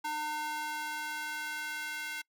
square tone with high-pass filter sweep, 302.8 Hz, D#4, 47 cents flat, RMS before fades -37 dBFS, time 0.04-2.22 s, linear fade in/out 10 ms, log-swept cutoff 850 to 1800 Hz, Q 2, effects noise-tail reverb RT60 0.1 s tail -25 dB re dry

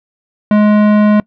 sine tone with tanh clipping, 210 Hz, G#3, 19 cents sharp, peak -8 dBFS, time 0.51-1.2 s, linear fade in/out 2 ms, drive 17 dB, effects noise-tail reverb RT60 0.1 s tail -23 dB re dry

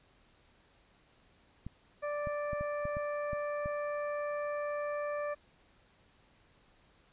clicks, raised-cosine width 5 ms, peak -28 dBFS, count 8, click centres 1.666 / 2.272 / 2.532 / 2.61 / 2.854 / 2.969 / 3.332 / 3.659 s
harmonic tone, 587.3 Hz, D5, in tune, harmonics 1 / 2 / 3 / 4, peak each -34 / -41 / -45 / -51 dBFS, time 2.02-5.35 s, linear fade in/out 20 ms
effects pink hiss -66 dBFS RMS until 7.12 s + resampled to 8000 Hz

